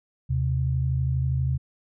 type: tone pair together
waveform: sine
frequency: 78.43 / 130.81 Hz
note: D#2 / C3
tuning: +14 / 0 cents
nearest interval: major sixth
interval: 886 cents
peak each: -26 / -23 dBFS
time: 0.29-1.58 s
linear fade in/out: 20 ms
effects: none